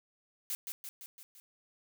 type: noise with echo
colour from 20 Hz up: blue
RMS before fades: -36 dBFS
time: 0.5-0.55 s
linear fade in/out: 0 ms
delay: 170 ms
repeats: 5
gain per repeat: -4 dB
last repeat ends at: 1.4 s
effects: none